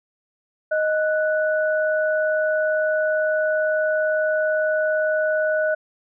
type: tone pair together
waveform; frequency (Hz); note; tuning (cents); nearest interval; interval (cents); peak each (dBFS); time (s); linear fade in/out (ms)
sine; 622.3 / 1480.1; D#5 / F#6; 0 / 0; octave + minor third; 1500; -19 / -24; 0.71-5.75; 10
effects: none